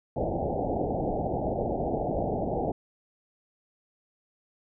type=low-pass noise; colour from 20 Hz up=white; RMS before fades=-29 dBFS; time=0.16-2.72 s; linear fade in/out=5 ms; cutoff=810 Hz; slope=96 dB/octave; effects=none